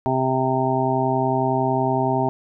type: harmonic tone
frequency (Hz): 130.81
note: C3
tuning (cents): 0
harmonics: 1 / 2 / 3 / 5 / 6 / 7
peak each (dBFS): -25 / -25 / -25 / -25 / -25 / -25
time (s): 0.06-2.29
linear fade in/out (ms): 0
effects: none